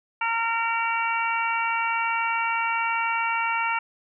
harmonic tone, 458.8 Hz, A#4, 28 cents flat, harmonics 2 / 3 / 4 / 5 / 6, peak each -26 / -28 / -35 / -29 / -31 dBFS, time 0.21-3.79 s, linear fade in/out 5 ms, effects none

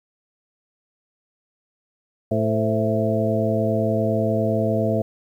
harmonic tone with a mistuned harmonic, 110 Hz, A2, in tune, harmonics 1 / 2 / 3 / 4 / 5 / 6, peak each -24 / -24 / -29 / -27 / -26 / -24 dBFS, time 2.31-5.02 s, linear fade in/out 5 ms, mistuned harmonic 5, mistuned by -73 cents, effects 9-bit

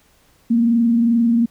sine tone with frequency modulation, 233.1 Hz, A#3, in tune, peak -12 dBFS, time 0.5-1.46 s, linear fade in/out 10 ms, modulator 22.6 Hz, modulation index 0.31, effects pink hiss -56 dBFS RMS until 1.5 s

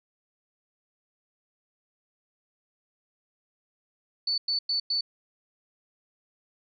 sine tone bursts, 4485 Hz, C#8, 19 cents sharp, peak -24 dBFS, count 4, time 4.27-5.01 s, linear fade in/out 5 ms, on 110 ms, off 100 ms, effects none

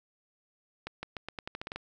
accelerating click train, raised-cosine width 0.3 ms, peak -21 dBFS, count 11, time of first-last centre 0.87-1.76 s, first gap 160 ms, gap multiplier 0.86, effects none

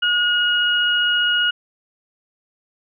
sine tone pair together, 1443 / 2886 Hz, F#6 / F#7, -44 / -44 cents, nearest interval octave, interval 1200 cents, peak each -18 dBFS, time 0.02-1.51 s, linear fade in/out 10 ms, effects none

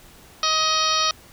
harmonic tone, 629 Hz, D#5, 19 cents sharp, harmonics 1 / 2 / 3 / 4 / 5 / 6 / 7 / 8 / 9, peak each -32 / -22 / -33 / -30 / -28 / -27 / -26 / -29 / -27 dBFS, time 0.43-1.11 s, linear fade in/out 2 ms, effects pink hiss -48 dBFS RMS until 1.32 s

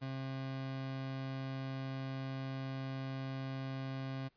30% pulse tone, 133.5 Hz, C3, 35 cents sharp, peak -36 dBFS, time 0.01-4.29 s, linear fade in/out 20 ms, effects pink hiss -75 dBFS RMS until 4.36 s + resampled to 11025 Hz

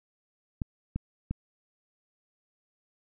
clicks, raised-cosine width 5 ms, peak -18 dBFS, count 3, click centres 0.618 / 0.96 / 1.31 s, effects none

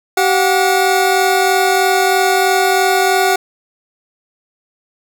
25% pulse tone pair together, 384.1 / 725.1 Hz, G4 / F#5, -35 / -35 cents, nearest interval major seventh, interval 1100 cents, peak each -10 dBFS, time 0.17-3.36 s, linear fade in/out 5 ms, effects none

